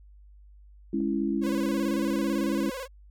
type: chord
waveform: sine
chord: C# minor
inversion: second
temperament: just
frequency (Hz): 207.9 / 277.2 / 332.6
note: G#3 / C#4 / E4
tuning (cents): +2 / 0 / +16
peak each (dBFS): -29 / -29 / -29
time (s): 0.93-2.7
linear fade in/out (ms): 5
type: clicks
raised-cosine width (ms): 2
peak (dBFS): -34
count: 2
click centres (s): 1.005 / 2.108
type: tone with vibrato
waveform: sawtooth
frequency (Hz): 523.3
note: C5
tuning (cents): 0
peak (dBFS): -30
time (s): 1.41-2.88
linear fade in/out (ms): 50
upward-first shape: square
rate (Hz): 18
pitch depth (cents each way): 75
effects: added 50 Hz sine -49 dBFS peak until 3.1 s